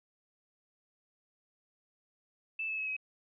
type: tone with pitch steps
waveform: sine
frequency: 2637 / 2605 / 2574 / 2543 Hz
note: E7 / E7 / E7 / D#7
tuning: 0 / -21 / -42 / +37 cents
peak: -33 dBFS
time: 2.59-2.966 s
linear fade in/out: 5 ms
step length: 94 ms
effects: none